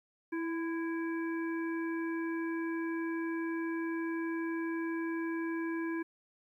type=harmonic tone with a mistuned harmonic; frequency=329.6 Hz; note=E4; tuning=in tune; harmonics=1 / 3 / 5 / 7; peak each=-33 / -45 / -43 / -49 dBFS; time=0.32-6.03 s; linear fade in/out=10 ms; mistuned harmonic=3; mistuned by=+32 cents; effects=12-bit